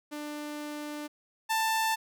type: tone pair in turn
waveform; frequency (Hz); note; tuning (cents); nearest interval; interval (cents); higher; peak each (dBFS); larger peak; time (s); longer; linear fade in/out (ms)
sawtooth; 297 / 887.2; D4 / A5; +20 / +14; octave + perfect fifth; 1894; second; -32 / -22; second; 0.11-1.08 / 1.49-1.96; first; 20
effects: none